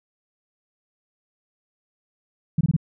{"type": "tone bursts", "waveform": "sine", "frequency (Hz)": 159.1, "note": "D#3", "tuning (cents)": 39, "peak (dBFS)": -15, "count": 4, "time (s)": [2.58, 2.765], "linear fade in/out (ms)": 5, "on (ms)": 29, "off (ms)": 23, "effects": []}